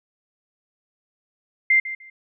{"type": "tone with echo", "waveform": "sine", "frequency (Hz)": 2093, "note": "C7", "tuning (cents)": 0, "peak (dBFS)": -13, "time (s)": [1.7, 1.8], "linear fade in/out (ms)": 5, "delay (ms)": 150, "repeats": 2, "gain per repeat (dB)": -14, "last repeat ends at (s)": 2.1, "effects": []}